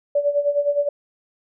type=tone with tremolo; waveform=sine; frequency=577 Hz; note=D5; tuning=31 cents flat; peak=-14 dBFS; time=0.15-0.89 s; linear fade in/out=5 ms; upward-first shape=sine; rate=9.7 Hz; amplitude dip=75%; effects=none